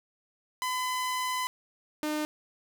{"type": "tone pair in turn", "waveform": "sawtooth", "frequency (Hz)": [1011, 303.5], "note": ["B5", "D#4"], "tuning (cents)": [40, -43], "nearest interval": "octave + major sixth", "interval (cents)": 2083, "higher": "first", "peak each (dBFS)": -25, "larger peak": "neither", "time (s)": [[0.62, 1.47], [2.03, 2.25]], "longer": "first", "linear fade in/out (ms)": 0, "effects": []}